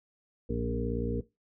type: harmonic tone with a mistuned harmonic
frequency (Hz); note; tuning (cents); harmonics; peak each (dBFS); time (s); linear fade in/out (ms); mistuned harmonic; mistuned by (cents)
58.27; A#1; 0; 1 / 2 / 3 / 4 / 5 / 7 / 8; -35 / -37 / -40 / -35 / -38 / -40 / -35; 0.49-1.21; 10; 2; -31
effects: noise-tail reverb RT60 0.2 s tail -17 dB re dry